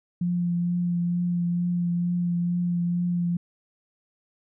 sine tone with vibrato, 174.61 Hz, F3, in tune, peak -22 dBFS, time 0.21-3.37 s, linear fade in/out 5 ms, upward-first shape triangle, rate 2.2 Hz, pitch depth 18 cents each way, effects none

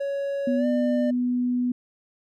triangle tone with pitch glide, 558 to 598 Hz, C#5 to D5, +11 to +31 cents, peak -23 dBFS, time 0-1.11 s, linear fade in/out 10 ms, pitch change +120 cents, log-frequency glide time 0.56-0.66 s
sine tone, 246.9 Hz, B3, in tune, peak -21 dBFS, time 0.47-1.72 s, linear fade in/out 5 ms
effects none

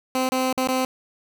15% pulse tone with dropouts, 258.7 Hz, C4, 19 cents flat, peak -14 dBFS, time 0.15-0.85 s, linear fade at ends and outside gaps 1 ms, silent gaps 0.29-0.32 / 0.528-0.576 / 0.673-0.687 s, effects none

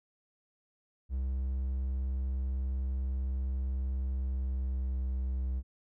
triangle tone with pitch glide, 65.41 to 64.4 Hz, C2 to C2, 0 to -27 cents, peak -28 dBFS, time 1.09-5.63 s, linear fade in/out 50 ms, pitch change -27 cents, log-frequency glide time 4.09-5.13 s, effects none

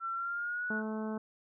sine tone with pitch glide, 1349 to 1471.1 Hz, E6 to F#6, +40 to -10 cents, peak -33 dBFS, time 0-0.83 s, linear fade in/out 50 ms, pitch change +150 cents, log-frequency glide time 0.11-0.67 s
harmonic tone, 217.3 Hz, A3, 21 cents flat, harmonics 1 / 2 / 3 / 4 / 5 / 6 / 7, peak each -35 / -41 / -45 / -47 / -49 / -51 / -52 dBFS, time 0.7-1.18 s, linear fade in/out 5 ms
effects none

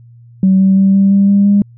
sine tone with pitch steps, 190 / 191.99 / 193.99 / 196.02 / 198.07 / 200.1 / 202.2 Hz, F#3 / G3 / G3 / G3 / G3 / G3 / G#3, +46 / -36 / -18 / 0 / +18 / +36 / -46 cents, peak -5 dBFS, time 0.43-1.62 s, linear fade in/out 2 ms, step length 170 ms, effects tanh soft clip ceiling -1 dBFS + added 118 Hz sine -37 dBFS peak until 1.77 s

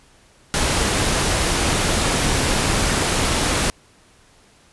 pink noise, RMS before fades -19 dBFS, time 0.54-3.7 s, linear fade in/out 0 ms, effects pink hiss -53 dBFS RMS until 4.72 s + resampled to 24000 Hz

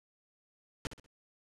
pink noise with echo, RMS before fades -35 dBFS, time 0.85-0.87 s, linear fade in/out 0 ms, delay 64 ms, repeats 3, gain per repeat -10 dB, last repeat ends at 1.062 s, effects low-pass 7000 Hz 12 dB/octave

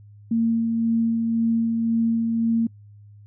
sine tone with tremolo, 228.5 Hz, A#3, 34 cents flat, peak -17 dBFS, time 0.31-2.67 s, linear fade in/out 5 ms, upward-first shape sine, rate 1.9 Hz, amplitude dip 30%, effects noise-tail reverb RT60 0.1 s tail -26 dB re dry + added 103 Hz sine -44 dBFS peak until 3.26 s

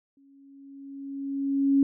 sine tone with exponential growth, 276.1 Hz, C#4, 7 cents flat, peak -16 dBFS, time 0.17-1.83 s, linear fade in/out 2 ms, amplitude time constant 360 ms, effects none

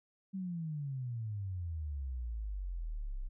sine exponential sweep, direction down, 196 to 30.87 Hz, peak -36 dBFS, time 0.33-3.29 s, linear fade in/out 20 ms, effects none

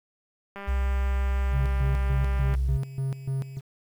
click train, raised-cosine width 0.5 ms, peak -24 dBFS, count 397, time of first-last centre 0.56-2.55 s, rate 199 Hz
sine tone with pitch glide, 64.3 to 63.38 Hz, C2 to B1, -30 to +46 cents, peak -22 dBFS, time 0.67-2.78 s, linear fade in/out 20 ms, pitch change -24 cents, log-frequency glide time 1.53-1.84 s
triangle tone with tremolo, 134.3 Hz, C3, 46 cents sharp, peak -23 dBFS, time 1.51-3.61 s, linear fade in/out 50 ms, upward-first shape square, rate 3.4 Hz, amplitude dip 75%
effects 9-bit

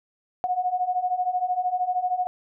sine beating tone pair, 720 / 733 Hz, F#5 / F#5, -47 / -16 cents, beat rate 13 Hz, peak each -27 / -24 dBFS, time 0.44-2.27 s, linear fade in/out 0 ms, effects none

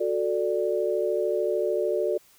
sine chord, D major, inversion first, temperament just, 367.1 / 440.5 / 587.3 Hz, F#4 / A4 / D5, -14 / +2 / 0 cents, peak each -27 dBFS, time 0-2.18 s, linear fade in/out 10 ms, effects white hiss -58 dBFS RMS until 2.38 s

